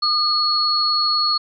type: tone pair together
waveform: sine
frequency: 1220 / 4348 Hz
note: D#6 / C#8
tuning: -34 / -34 cents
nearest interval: octave + minor seventh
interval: 2200 cents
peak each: -21 / -17 dBFS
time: 0.02-1.38 s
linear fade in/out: 10 ms
effects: none